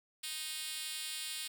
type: tone with high-pass filter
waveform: 5% pulse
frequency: 311.1 Hz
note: D#4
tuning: in tune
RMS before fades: -41 dBFS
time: 0.23-1.48 s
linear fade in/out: 10 ms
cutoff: 4200 Hz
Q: 0.89
effects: none